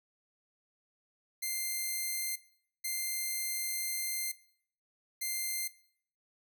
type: tone bursts at uneven times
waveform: 5% pulse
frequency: 2093 Hz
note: C7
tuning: in tune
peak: -23 dBFS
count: 3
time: 1.42-2.36 / 2.84-4.32 / 5.21-5.68 s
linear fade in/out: 10 ms
effects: noise-tail reverb RT60 0.6 s tail -19 dB re dry